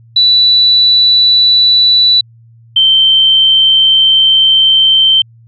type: tone pair in turn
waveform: sine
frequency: 3960 / 3114 Hz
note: B7 / G7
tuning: +4 / -12 cents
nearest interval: major third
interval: 416 cents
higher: first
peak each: -4 dBFS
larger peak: neither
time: 0.16-2.21 / 2.76-5.22 s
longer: second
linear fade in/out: 5 ms
effects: added 115 Hz sine -38 dBFS peak until 5.47 s + MP3 64 kbps